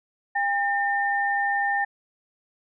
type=tone pair together; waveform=sine; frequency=803.9 / 1808 Hz; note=G5 / A6; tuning=+43 / +47 cents; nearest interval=octave + major second; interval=1404 cents; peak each=-24 dBFS; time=0.35-1.85 s; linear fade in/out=10 ms; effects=none